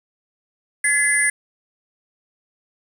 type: tone cluster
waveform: sine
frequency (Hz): 1701 / 2032 / 9340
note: G#6 / B6 / D9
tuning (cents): +41 / +49 / -11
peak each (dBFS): -19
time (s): 0.84-1.3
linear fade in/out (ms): 5
effects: tanh soft clip ceiling -7 dBFS + 7-bit